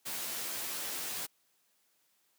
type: noise with comb filter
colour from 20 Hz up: white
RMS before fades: -38 dBFS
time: 0.05-1.27 s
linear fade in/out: 20 ms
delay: 13 ms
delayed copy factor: -1
effects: white hiss -73 dBFS RMS until 2.38 s + high-pass 150 Hz 12 dB/octave